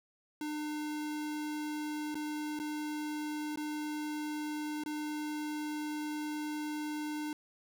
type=tone with dropouts; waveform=square; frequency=301.6 Hz; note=D4; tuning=46 cents sharp; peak=-36 dBFS; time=0.41-7.33 s; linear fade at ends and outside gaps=2 ms; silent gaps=2.145-2.153 / 2.591-2.598 / 3.559-3.573 / 4.837-4.86 s; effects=none